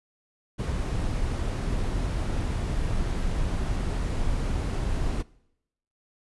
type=noise; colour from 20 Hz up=brown; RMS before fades=-27 dBFS; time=0.58-5.23 s; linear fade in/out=20 ms; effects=noise-tail reverb RT60 0.8 s tail -22 dB re dry + resampled to 24000 Hz